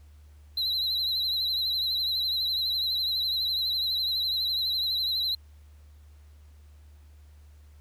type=tone with vibrato; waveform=triangle; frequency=3996 Hz; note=B7; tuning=20 cents sharp; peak=-24 dBFS; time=0.57-5.35 s; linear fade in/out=5 ms; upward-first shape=triangle; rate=12 Hz; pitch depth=80 cents each way; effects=added 74 Hz sine -49 dBFS peak until 7.8 s + pink hiss -66 dBFS RMS until 7.8 s